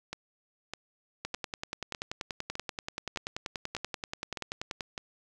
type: two click trains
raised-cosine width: 0.2 ms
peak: -19 / -17 dBFS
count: 9 / 38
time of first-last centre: 0.13-4.978 / 1.25-4.808 s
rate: 1.65 / 10.4 Hz
effects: none